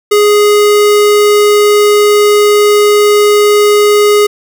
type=tone; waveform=square; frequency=415.3 Hz; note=G#4; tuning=in tune; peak=-5 dBFS; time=0.11-4.27 s; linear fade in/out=10 ms; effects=none